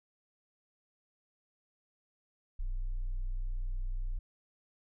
sine tone, 30.87 Hz, B0, in tune, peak -29 dBFS, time 2.59-4.19 s, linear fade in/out 10 ms, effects tanh soft clip ceiling -31 dBFS

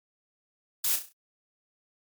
blue noise with echo, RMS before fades -26 dBFS, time 0.84-0.96 s, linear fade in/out 5 ms, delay 33 ms, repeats 5, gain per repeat -7 dB, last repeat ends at 1.125 s, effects MP3 96 kbps

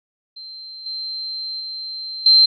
sine tone with level steps, 4125 Hz, C8, 25 cents flat, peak -33 / -25 / -27 / -8 dBFS, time 0.36-2.46 s, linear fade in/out 10 ms, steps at 0.86 / 1.6 / 2.26 s, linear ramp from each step 2 ms, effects none

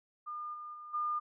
sine tone with level steps, 1210 Hz, D#6, 49 cents flat, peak -38 / -42 / -45 / -31 dBFS, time 0.26-1.2 s, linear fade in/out 20 ms, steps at 0.53 / 0.73 / 0.93 s, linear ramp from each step 20 ms, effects none

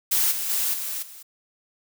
blue noise with level steps, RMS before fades -21 / -28 / -24 / -30 / -43 dBFS, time 0.11-1.23 s, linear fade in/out 10 ms, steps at 0.31 / 0.49 / 0.73 / 1.02 s, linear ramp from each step 10 ms, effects none

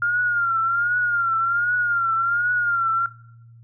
sine tone with vibrato, 1400 Hz, F6, 4 cents sharp, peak -18 dBFS, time 0.02-3.06 s, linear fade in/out 2 ms, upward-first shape triangle, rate 1.3 Hz, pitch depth 89 cents each way, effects noise-tail reverb RT60 0.7 s tail -20 dB re dry + added 116 Hz sine -44 dBFS peak until 3.63 s

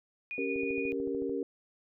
sine tone with tremolo, 2456 Hz, D#7, 23 cents flat, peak -34 dBFS, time 0.31-0.92 s, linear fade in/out 0 ms, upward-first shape triangle, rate 11 Hz, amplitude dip 45%
sine chord, G diminished, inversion second, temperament equal, 277.2 / 392 / 466.2 Hz, Db4 / G4 / Bb4, 0 / 0 / 0 cents, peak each -35 dBFS, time 0.38-1.43 s, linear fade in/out 2 ms
click train, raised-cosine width 2 ms, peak -33 dBFS, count 11, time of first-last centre 0.56-1.295 s, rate 13.6 Hz
effects none

